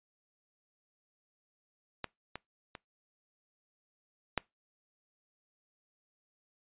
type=clicks; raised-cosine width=0.3 ms; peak=-19 / -23 / -27 / -12 dBFS; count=4; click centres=2.043 / 2.356 / 2.752 / 4.377 s; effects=noise-tail reverb RT60 0.2 s tail -24 dB re dry + resampled to 8000 Hz